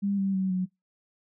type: tone with pitch steps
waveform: sine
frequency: 200 / 194.64 / 189.43 / 184.36 Hz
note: G3 / G3 / F#3 / F#3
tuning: +35 / -12 / +41 / -6 cents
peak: -24 dBFS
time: 0.02-0.66 s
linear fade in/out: 20 ms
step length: 160 ms
effects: noise-tail reverb RT60 0.2 s tail -25 dB re dry